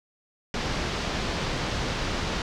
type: low-pass noise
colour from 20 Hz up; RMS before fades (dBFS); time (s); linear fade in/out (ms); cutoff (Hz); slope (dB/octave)
pink; -29; 0.54-2.42; 2; 5600; 24
effects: none